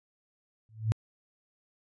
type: tone with exponential growth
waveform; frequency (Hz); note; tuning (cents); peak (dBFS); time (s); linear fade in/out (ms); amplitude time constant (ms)
sine; 110; A2; 0; -19; 0.69-0.92; 0; 49
effects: resampled to 22050 Hz